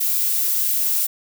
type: noise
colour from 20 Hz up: violet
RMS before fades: -20 dBFS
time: 0-1.07 s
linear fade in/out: 10 ms
effects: none